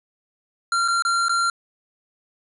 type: tone with dropouts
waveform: square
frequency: 1378 Hz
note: F6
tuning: 24 cents flat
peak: -19 dBFS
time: 0.72-1.5 s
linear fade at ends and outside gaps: 2 ms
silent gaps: 0.879-0.883 / 1.023-1.05 / 1.284-1.294 s
effects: resampled to 24000 Hz + 10-bit